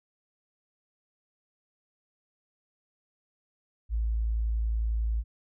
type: tone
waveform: sine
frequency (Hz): 55.5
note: A1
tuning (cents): +16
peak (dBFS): -25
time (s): 3.89-5.24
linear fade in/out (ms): 50
effects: none